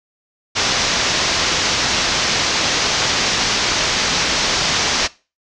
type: low-pass noise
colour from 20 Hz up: white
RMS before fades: -18 dBFS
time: 0.55-5.08 s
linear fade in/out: 20 ms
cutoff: 6300 Hz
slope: 48 dB/octave
effects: noise-tail reverb RT60 0.3 s tail -20 dB re dry